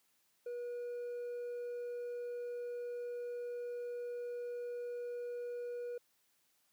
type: tone with hard clipping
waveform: sine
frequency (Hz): 483.3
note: B4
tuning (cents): -38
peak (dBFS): -40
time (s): 0.46-5.98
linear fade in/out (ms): 5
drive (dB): 2
effects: white hiss -75 dBFS RMS until 6.72 s + high-pass 100 Hz 12 dB/octave